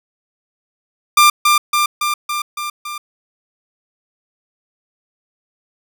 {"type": "tone with echo", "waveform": "sawtooth", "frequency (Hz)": 1192, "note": "D6", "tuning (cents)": 25, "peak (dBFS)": -3, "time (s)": [1.17, 1.3], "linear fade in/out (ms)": 5, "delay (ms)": 280, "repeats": 6, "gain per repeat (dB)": -3, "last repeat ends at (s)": 2.98, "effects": []}